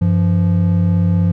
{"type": "tone pair together", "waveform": "triangle", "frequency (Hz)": [96.2, 172.3], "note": ["G2", "F3"], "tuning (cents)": [-32, -23], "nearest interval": "minor seventh", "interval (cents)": 1009, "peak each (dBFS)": -12, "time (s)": [0.01, 1.32], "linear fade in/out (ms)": 10, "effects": []}